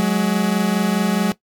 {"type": "tone pair together", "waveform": "40% pulse", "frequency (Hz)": [185.27, 210], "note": ["F#3", "G#3"], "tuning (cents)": [3, 19], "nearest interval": "major second", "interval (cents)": 216, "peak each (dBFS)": -18, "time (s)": [0, 1.32], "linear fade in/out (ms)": 0, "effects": ["noise-tail reverb RT60 0.1 s tail -17 dB re dry"]}